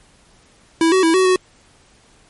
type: tone with pitch steps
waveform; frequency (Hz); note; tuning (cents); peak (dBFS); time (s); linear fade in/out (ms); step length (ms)
square; 327.9 / 376.4 / 327 / 374.8 / 369.9; E4 / F#4 / E4 / F#4 / F#4; -9 / +30 / -14 / +22 / 0; -12; 0.81-1.36; 2; 110
effects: pink hiss -52 dBFS RMS until 2.29 s + MP3 48 kbps